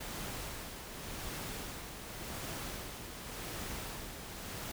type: noise with tremolo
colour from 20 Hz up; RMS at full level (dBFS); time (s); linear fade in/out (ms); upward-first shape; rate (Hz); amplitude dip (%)
pink; -41; 0-4.72; 10; sine; 0.89; 45
effects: none